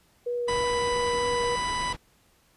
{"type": "tone with vibrato", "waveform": "sine", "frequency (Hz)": 482.5, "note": "B4", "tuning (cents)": -40, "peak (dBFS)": -26, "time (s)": [0.26, 1.56], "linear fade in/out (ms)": 10, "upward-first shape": "sine", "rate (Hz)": 3.2, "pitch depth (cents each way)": 9}
{"type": "low-pass noise", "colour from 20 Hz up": "pink", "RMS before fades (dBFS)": -38, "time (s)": [0.47, 1.97], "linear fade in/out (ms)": 20, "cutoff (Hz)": 3600, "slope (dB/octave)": 12}
{"type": "harmonic tone", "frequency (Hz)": 991, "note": "B5", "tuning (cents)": 6, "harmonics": [1, 2, 3, 4, 5, 6, 8, 9, 10], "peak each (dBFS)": [-28, -34, -38, -40, -42, -44, -46, -47, -48], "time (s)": [0.48, 1.93], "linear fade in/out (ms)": 5}
{"effects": ["pink hiss -63 dBFS RMS until 2.56 s", "resampled to 32000 Hz"]}